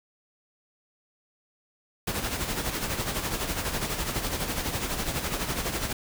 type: noise with tremolo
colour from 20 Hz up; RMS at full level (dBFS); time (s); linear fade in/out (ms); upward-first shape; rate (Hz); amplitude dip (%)
pink; -28; 2.07-5.93; 5; sine; 12; 55
effects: none